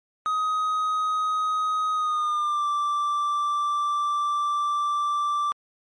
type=tone with pitch glide; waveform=triangle; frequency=1257 to 1172.8 Hz; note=D#6 to D6; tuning=+17 to -3 cents; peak=-20 dBFS; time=0.26-5.52 s; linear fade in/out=0 ms; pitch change=-120 cents; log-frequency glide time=1.92-2.67 s; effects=MP3 48 kbps